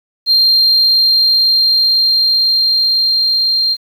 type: tone with level ramp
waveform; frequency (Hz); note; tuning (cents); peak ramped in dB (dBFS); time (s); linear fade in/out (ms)
sine; 4186; C8; 0; -5 to -10; 0.26-3.77; 50
effects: tanh soft clip ceiling -5 dBFS + 7-bit